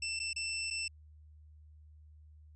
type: tone with dropouts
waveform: 20% pulse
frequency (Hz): 2673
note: E7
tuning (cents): +23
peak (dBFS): -30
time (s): 0.02-0.88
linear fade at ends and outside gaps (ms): 5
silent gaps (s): 0.193-0.199 / 0.332-0.361 / 0.703-0.708
effects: added 76 Hz sine -54 dBFS peak until 2.55 s + resampled to 22050 Hz